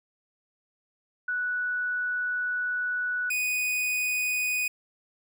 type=tone pair in turn; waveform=sine / 45% pulse; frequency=1477 / 2484 Hz; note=F#6 / D#7; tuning=-3 / -3 cents; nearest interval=major sixth; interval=900 cents; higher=second; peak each=-26 / -25 dBFS; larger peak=second; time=1.28-3.3 / 3.3-4.68 s; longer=first; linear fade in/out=5 ms; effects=none